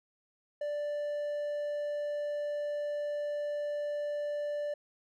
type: tone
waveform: triangle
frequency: 587.3 Hz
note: D5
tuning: in tune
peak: -30 dBFS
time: 0.61-4.74 s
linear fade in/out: 5 ms
effects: none